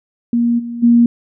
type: tone with level steps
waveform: sine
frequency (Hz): 236.3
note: A#3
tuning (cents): +24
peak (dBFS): -11 / -22 / -6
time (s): 0.33-1.06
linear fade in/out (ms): 2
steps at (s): 0.58 / 0.82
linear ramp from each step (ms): 20
effects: none